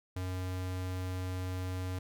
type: tone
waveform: square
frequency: 92.1 Hz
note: F#2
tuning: 7 cents flat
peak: -35 dBFS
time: 0.16-1.99 s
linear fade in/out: 5 ms
effects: none